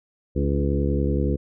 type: harmonic tone with a mistuned harmonic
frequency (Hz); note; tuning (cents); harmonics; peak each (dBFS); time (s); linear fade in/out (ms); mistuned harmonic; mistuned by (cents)
70.6; C#2; +32; 1 / 2 / 3 / 4 / 5 / 6 / 7; -23 / -26 / -28 / -29 / -30 / -31 / -31; 0.35-1.37; 20; 5; -29
effects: none